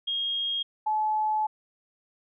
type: tone pair in turn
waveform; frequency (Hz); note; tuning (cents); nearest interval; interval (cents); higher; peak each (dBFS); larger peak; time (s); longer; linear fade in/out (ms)
sine; 3253 / 859.7; G#7 / A5; -37 / -40; octave + major seventh; 2303; first; -26 / -23; second; 0.07-0.63 / 0.86-1.47; second; 10
effects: none